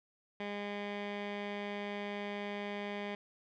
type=tone with low-pass filter; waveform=15% pulse; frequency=204.1 Hz; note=G#3; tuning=30 cents flat; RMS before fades=-40 dBFS; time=0.4-3.15 s; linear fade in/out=2 ms; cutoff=2700 Hz; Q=2.3; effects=none